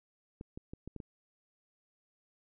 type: clicks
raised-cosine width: 3 ms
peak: -30 dBFS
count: 6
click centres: 0.411 / 0.575 / 0.735 / 0.876 / 0.963 / 1.002 s
effects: none